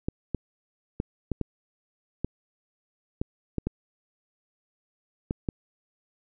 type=clicks; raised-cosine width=3 ms; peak=-14 dBFS; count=11; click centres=0.085 / 0.347 / 1.001 / 1.317 / 1.413 / 2.246 / 3.215 / 3.583 / 3.67 / 5.309 / 5.488 s; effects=none